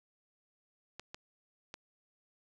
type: clicks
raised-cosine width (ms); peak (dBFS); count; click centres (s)
0.2; -26; 3; 0.996 / 1.145 / 1.741
effects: none